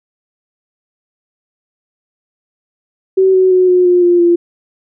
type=tone with pitch steps; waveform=sine; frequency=380 / 373.9 / 367.9 / 362 / 356.2 / 350.5 / 344.9 Hz; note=F#4 / F#4 / F#4 / F#4 / F4 / F4 / F4; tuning=+46 / +18 / -10 / -38 / +34 / +6 / -22 cents; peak=-6 dBFS; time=3.17-4.36 s; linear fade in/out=10 ms; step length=170 ms; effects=none